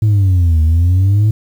sine exponential two-way sweep, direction down then up, 109.8 to 77.78 to 109.8 Hz, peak -5 dBFS, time 0.02-1.31 s, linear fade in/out 5 ms, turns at 0.62 s, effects tanh soft clip ceiling -7 dBFS + 7-bit

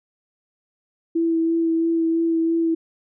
sine tone with vibrato, 329.6 Hz, E4, in tune, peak -17 dBFS, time 1.15-2.75 s, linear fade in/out 10 ms, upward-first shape sine, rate 3 Hz, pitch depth 15 cents each way, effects none

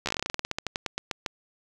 slowing click train, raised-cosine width 0.2 ms, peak -11 dBFS, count 22, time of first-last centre 0.06-1.262 s, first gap 13 ms, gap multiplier 1.13, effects none

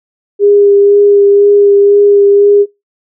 sine tone with vibrato, 405 Hz, G#4, 43 cents flat, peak -3 dBFS, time 0.39-2.66 s, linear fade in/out 50 ms, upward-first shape sine, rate 2 Hz, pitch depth 14 cents each way, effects noise-tail reverb RT60 0.2 s tail -23 dB re dry

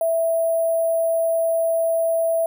sine tone with sample-and-hold, 659.3 Hz, E5, in tune, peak -17 dBFS, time 0.01-2.46 s, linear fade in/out 2 ms, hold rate 11025 Hz, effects none

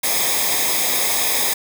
white noise with comb filter, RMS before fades -19 dBFS, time 0.03-1.54 s, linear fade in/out 10 ms, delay 0.69 ms, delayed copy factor -0.75, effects none

